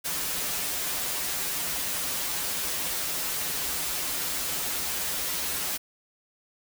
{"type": "noise with comb filter", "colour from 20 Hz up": "white", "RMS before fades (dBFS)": -30, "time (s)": [0.04, 5.78], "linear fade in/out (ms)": 20, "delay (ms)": 8.9, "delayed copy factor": -0.85, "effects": []}